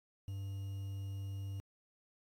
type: tone with quantisation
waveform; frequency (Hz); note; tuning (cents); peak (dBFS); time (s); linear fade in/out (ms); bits
triangle; 98; G2; 0; -37; 0.28-1.6; 0; 10
effects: AAC 64 kbps